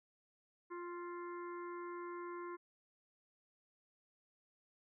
harmonic tone with a mistuned harmonic, 349.8 Hz, F4, 3 cents sharp, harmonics 1 / 3 / 4 / 5 / 6, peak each -45 / -48 / -56 / -60 / -61 dBFS, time 0.7-2.57 s, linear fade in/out 20 ms, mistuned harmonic 4, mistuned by -16 cents, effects none

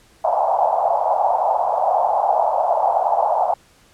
white band-pass noise, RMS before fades -18 dBFS, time 0.24-3.54 s, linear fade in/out 5 ms, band 640 to 860 Hz, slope 48 dB/octave, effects pink hiss -53 dBFS RMS until 3.93 s + low-pass 11000 Hz 12 dB/octave

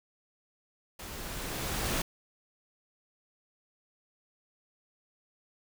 pink noise with level ramp, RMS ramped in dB -43 to -30 dBFS, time 0.99-2.02 s, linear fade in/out 5 ms, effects none

